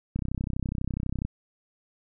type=click train; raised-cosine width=5 ms; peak=-17 dBFS; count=36; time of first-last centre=0.16-1.25 s; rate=32.1 Hz; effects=none